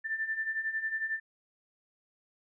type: beating tone pair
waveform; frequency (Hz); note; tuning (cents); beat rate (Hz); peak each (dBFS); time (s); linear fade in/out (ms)
sine; 1769 / 1780; A6 / A6; +9 / +20; 11; -37 / -32; 0.04-1.2; 20
effects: none